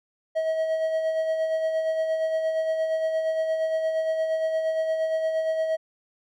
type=tone with tremolo; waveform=triangle; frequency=640 Hz; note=D#5; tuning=49 cents sharp; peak=-19 dBFS; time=0.35-5.77 s; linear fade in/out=20 ms; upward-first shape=sine; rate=8.6 Hz; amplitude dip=40%; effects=none